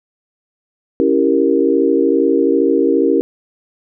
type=chord; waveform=sine; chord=C# diminished seventh; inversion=none; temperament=equal; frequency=277.2 / 329.6 / 392 / 466.2 Hz; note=C#4 / E4 / G4 / Bb4; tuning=0 / 0 / 0 / 0 cents; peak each=-16 dBFS; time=1-3.21 s; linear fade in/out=0 ms; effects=none